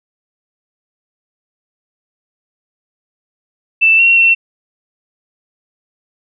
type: tone with pitch steps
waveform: sine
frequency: 2656 / 2731 / 2707 Hz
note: E7 / F7 / E7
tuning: +12 / -39 / +45 cents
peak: -6 dBFS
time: 3.81-4.35 s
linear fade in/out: 20 ms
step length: 180 ms
effects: none